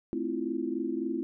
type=chord; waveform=sine; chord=F major seventh; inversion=first; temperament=equal with one note detuned; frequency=220 / 261.6 / 325.7 / 349.2 Hz; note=A3 / C4 / E4 / F4; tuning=0 / 0 / -21 / 0 cents; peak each=-38 / -34 / -33 / -35 dBFS; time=0.13-1.23 s; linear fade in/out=0 ms; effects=none